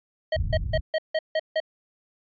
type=tone bursts; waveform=square; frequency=632 Hz; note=D#5; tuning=27 cents sharp; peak=-22 dBFS; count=7; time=0.32-1.602 s; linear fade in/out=5 ms; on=46 ms; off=160 ms
type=low-pass noise; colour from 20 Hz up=white; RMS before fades=-27 dBFS; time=0.35-0.81 s; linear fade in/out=20 ms; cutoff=110 Hz; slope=24 dB/octave
effects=resampled to 11025 Hz